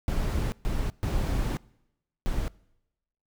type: noise bursts at uneven times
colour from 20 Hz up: brown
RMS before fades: -27 dBFS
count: 4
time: 0.08-0.52 / 0.65-0.9 / 1.03-1.57 / 2.26-2.48 s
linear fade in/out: 0 ms
effects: noise-tail reverb RT60 0.9 s tail -24 dB re dry